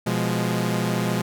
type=chord; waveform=sawtooth; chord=F diminished; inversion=second; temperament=equal; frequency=123.47 / 174.61 / 207.7 Hz; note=Cb3 / F3 / Ab3; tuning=0 / 0 / 0 cents; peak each=-22 dBFS; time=0.06-1.22 s; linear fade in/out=10 ms; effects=none